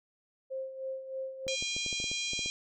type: tone with tremolo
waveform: sine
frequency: 529 Hz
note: C5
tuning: 19 cents sharp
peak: -33 dBFS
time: 0.5-1.56 s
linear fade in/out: 20 ms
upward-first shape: sine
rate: 3.2 Hz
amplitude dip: 65%
type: clicks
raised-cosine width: 2 ms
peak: -30 dBFS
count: 11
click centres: 1.467 / 1.625 / 1.765 / 1.863 / 1.928 / 2.001 / 2.041 / 2.115 / 2.334 / 2.392 / 2.46 s
type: harmonic tone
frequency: 807 Hz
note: G#5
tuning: 50 cents flat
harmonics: 3 / 4 / 5 / 6 / 7 / 8 / 9 / 10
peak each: -37 / -37 / -39 / -46 / -41 / -43 / -45 / -50 dBFS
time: 1.48-2.5 s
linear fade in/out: 0 ms
effects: none